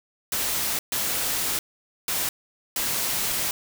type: noise bursts at uneven times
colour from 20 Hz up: white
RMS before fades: -26 dBFS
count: 4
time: 0.32-0.79 / 0.92-1.59 / 2.08-2.29 / 2.76-3.51 s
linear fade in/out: 2 ms
effects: none